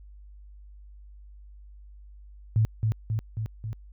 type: tone with echo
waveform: sine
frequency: 109.7 Hz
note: A2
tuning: 5 cents flat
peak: -18 dBFS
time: 2.56-2.65 s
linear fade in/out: 0 ms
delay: 270 ms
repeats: 4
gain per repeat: -3 dB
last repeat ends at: 3.73 s
effects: added 50 Hz sine -45 dBFS peak until 3.92 s